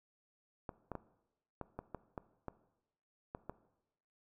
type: clicks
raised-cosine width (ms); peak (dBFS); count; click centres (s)
1; -27; 10; 0.692 / 0.917 / 0.953 / 1.613 / 1.79 / 1.947 / 2.178 / 2.483 / 3.349 / 3.496
effects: noise-tail reverb RT60 0.9 s tail -17 dB re dry